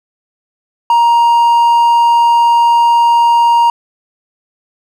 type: tone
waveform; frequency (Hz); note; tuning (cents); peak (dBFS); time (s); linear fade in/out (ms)
triangle; 939; A#5; +12; -4; 0.9-3.7; 2
effects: none